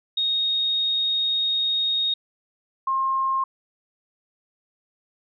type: tone pair in turn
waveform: sine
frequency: 3729 / 1065.9 Hz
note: A#7 / C6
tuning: 0 / +32 cents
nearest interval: octave + minor seventh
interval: 2168 cents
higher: first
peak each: -20 dBFS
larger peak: neither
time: 0.17-2.14 / 2.87-3.44 s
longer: first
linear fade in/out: 5 ms
effects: none